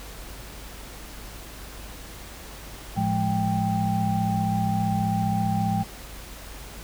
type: tone cluster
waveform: sine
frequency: 110 / 173.5 / 208.6 / 787 Hz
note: A2 / F3 / G#3 / G5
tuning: 0 / -11 / +8 / +7 cents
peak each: -27 dBFS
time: 2.96-5.84 s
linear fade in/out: 20 ms
effects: added 50 Hz sine -42 dBFS peak until 6.83 s + pink hiss -42 dBFS RMS until 6.83 s